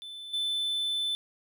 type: tone with level steps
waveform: triangle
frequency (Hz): 3520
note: A7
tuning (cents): 0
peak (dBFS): -38 / -26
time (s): 0.02-1.15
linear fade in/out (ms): 0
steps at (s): 0.33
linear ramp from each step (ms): 10
effects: none